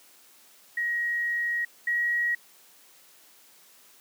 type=tone pair in turn; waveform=sine; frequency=1894 / 1903.7 Hz; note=A#6 / A#6; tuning=+27 / +36 cents; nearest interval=unison; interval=9 cents; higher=second; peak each=-25 / -23 dBFS; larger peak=second; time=0.77-1.65 / 1.87-2.35 s; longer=first; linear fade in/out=5 ms; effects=white hiss -56 dBFS RMS until 4 s + high-pass 200 Hz 12 dB/octave